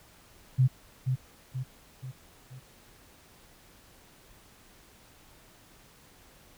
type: tone with echo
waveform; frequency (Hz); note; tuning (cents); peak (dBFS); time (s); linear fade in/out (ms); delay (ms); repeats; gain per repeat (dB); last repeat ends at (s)
sine; 129.5; C3; -17; -18; 0.58-0.68; 20; 480; 4; -6; 2.6
effects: pink hiss -57 dBFS RMS until 6.57 s